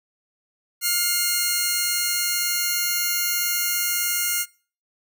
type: tone pair together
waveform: 5% pulse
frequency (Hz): 1415.3 / 2123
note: F6 / C7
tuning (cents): +23 / +25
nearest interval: perfect fifth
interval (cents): 702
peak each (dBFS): -13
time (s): 0.81-4.46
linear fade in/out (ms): 50
effects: noise-tail reverb RT60 0.4 s tail -22 dB re dry